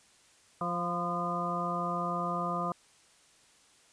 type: harmonic tone with a mistuned harmonic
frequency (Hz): 174.61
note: F3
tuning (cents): 0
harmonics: 1 / 2 / 3 / 4 / 6 / 7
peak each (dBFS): -36 / -42 / -40 / -37 / -37 / -34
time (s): 0.61-2.72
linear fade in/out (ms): 2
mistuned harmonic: 6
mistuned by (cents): -38
effects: white hiss -62 dBFS RMS until 3.92 s + resampled to 22050 Hz